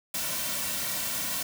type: noise with comb filter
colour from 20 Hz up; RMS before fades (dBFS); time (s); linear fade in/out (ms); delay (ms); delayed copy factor
white; -31; 0.14-1.43; 5; 2.4; -0.65
effects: none